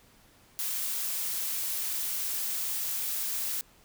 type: noise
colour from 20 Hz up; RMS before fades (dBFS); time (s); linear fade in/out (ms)
blue; -32; 0.59-3.61; 0
effects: pink hiss -60 dBFS RMS until 3.84 s